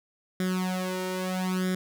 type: tone with flanger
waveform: sawtooth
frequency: 184.8 Hz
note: F#3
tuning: 2 cents flat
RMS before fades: -29 dBFS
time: 0.4-1.75 s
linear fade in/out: 2 ms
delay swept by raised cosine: 0.56 to 2.16 ms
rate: 0.77 Hz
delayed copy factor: +0.9
effects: none